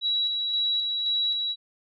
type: tone with tremolo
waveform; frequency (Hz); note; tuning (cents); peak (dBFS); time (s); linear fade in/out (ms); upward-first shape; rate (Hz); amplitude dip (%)
sine; 3896; B7; -24; -22; 0.01-1.56; 50; square; 1.9; 30
effects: none